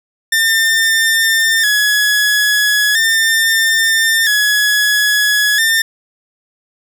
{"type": "tone with vibrato", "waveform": "sawtooth", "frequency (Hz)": 1743, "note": "A6", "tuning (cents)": -17, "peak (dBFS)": -7, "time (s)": [0.32, 5.82], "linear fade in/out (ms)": 5, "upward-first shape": "square", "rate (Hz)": 0.38, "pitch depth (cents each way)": 57, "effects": []}